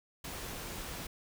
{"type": "noise", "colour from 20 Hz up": "pink", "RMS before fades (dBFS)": -42, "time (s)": [0.24, 1.07], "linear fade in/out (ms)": 5, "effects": []}